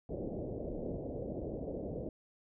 white low-pass noise, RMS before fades -40 dBFS, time 0.09-2.09 s, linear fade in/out 2 ms, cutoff 600 Hz, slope 48 dB/octave, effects none

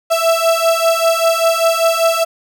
35% pulse beating tone pair, 659 / 664.1 Hz, E5 / E5, -1 / +13 cents, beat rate 5.1 Hz, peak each -13 dBFS, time 0.1-2.25 s, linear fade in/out 20 ms, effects none

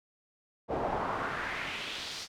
brown noise with band-pass filter sweep, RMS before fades -35 dBFS, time 0.68-2.28 s, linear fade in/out 50 ms, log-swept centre 590 to 5400 Hz, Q 2.1, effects none

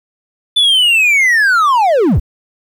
triangle linear sweep, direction down, 3520 to 36.16 Hz, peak -6 dBFS, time 0.56-2.2 s, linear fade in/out 10 ms, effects 8-bit

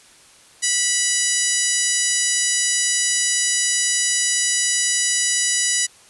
harmonic tone, 981 Hz, B5, 12 cents flat, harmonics 2 / 3 / 4 / 5 / 6 / 7 / 8 / 9 / 10, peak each -26 / -29 / -29 / -28 / -25 / -23 / -26 / -27 / -26 dBFS, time 0.62-5.87 s, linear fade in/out 20 ms, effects white hiss -49 dBFS RMS until 6.09 s + resampled to 24000 Hz

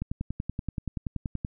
click train, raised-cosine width 5 ms, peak -18 dBFS, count 16, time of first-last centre 0.02-1.449 s, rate 10.5 Hz, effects none

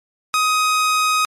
sawtooth tone, 1256 Hz, D#6, 16 cents sharp, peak -11 dBFS, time 0.34-1.25 s, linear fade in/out 0 ms, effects low-pass 11000 Hz 12 dB/octave + MP3 64 kbps

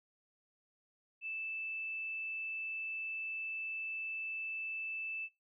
sine tone, 2637 Hz, E7, in tune, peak -38 dBFS, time 1.21-5.29 s, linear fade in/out 50 ms, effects noise-tail reverb RT60 0.2 s tail -20 dB re dry

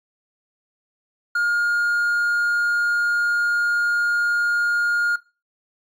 triangle tone, 1420 Hz, F6, 28 cents sharp, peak -16 dBFS, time 1.35-5.16 s, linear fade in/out 5 ms, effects noise-tail reverb RT60 0.3 s tail -20 dB re dry + AAC 64 kbps

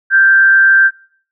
sine tone with frequency modulation, 1568 Hz, G6, in tune, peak -5 dBFS, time 0.1-0.91 s, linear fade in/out 50 ms, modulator 158 Hz, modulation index 0.3, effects noise-tail reverb RT60 0.5 s tail -22 dB re dry

